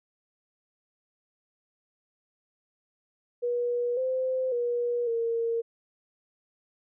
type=tone with pitch steps; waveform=sine; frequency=483.3 / 517 / 480.6 / 461.5 Hz; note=B4 / C5 / B4 / A#4; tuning=-38 / -21 / -47 / -17 cents; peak=-25 dBFS; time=3.42-5.62 s; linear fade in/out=20 ms; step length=550 ms; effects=none